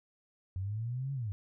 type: linear two-way sweep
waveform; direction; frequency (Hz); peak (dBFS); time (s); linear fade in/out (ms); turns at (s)
sine; up then down; 90.4 to 140.5 to 94.1; -33; 0.56-1.32; 0; 1.13
effects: none